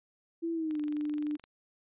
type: tone with pitch glide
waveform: sine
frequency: 332.9 to 298.3 Hz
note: E4 to D4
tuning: +17 to +27 cents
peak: -30 dBFS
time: 0.42-1.37 s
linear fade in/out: 20 ms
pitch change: -190 cents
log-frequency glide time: 0.53-0.8 s
type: click train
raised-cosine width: 0.2 ms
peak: -32 dBFS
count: 18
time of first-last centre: 0.71-1.44 s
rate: 23.3 Hz
effects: resampled to 8000 Hz